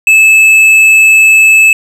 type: tone with tanh clipping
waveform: triangle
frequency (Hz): 2610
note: E7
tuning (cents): -18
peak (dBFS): -3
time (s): 0.07-1.73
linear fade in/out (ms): 2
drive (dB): 11
effects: none